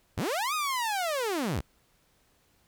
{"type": "linear two-way sweep", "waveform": "sawtooth", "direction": "up then down", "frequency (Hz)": [49, 1266, 49], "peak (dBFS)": -24, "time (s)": [0.17, 1.61], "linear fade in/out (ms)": 10, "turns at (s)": 0.54, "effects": ["pink hiss -67 dBFS RMS until 2.67 s"]}